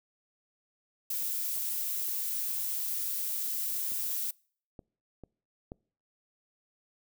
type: noise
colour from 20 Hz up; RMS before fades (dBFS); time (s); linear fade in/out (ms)
violet; -33; 1.1-4.31; 5
type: clicks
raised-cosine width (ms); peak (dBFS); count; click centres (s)
2; -37 / -32 / -32 / -27; 4; 3.92 / 4.792 / 5.237 / 5.719
effects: noise-tail reverb RT60 0.5 s tail -26 dB re dry